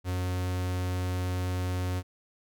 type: tone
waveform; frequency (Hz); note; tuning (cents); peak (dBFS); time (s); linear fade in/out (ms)
45% pulse; 91; F#2; -28; -28; 0.04-2.03; 50
effects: none